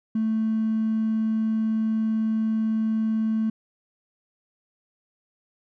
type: tone with hard clipping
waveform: triangle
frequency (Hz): 220.5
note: A3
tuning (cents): +4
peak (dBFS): -21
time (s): 0.15-3.5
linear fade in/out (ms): 5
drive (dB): 3
effects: none